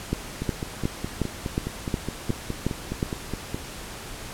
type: two click trains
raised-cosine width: 3 ms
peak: -15 / -10 dBFS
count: 16 / 9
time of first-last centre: 0.42-3.545 / 0.13-3.029 s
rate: 4.8 / 2.76 Hz
effects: pink hiss -38 dBFS RMS until 4.33 s + low-pass 12000 Hz 12 dB/octave